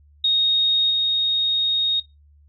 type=tone with level steps; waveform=sine; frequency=3730 Hz; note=A#7; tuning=in tune; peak=-15 / -17 dBFS; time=0.24-2 s; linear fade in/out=5 ms; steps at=0.9 s; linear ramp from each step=10 ms; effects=noise-tail reverb RT60 0.2 s tail -20 dB re dry + added 73 Hz sine -50 dBFS peak until 2.48 s